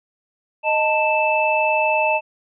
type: tone cluster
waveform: sine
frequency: 620 / 888 / 2636 Hz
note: D#5 / A5 / E7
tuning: -6 / +16 / -1 cents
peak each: -20 dBFS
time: 0.63-2.21 s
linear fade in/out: 50 ms
effects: none